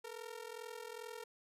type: ring-modulated tone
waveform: sawtooth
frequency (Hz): 460.4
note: A#4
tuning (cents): -22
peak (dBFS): -39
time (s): 0.04-1.24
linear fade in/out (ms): 5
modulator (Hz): 21.2
effects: resampled to 32000 Hz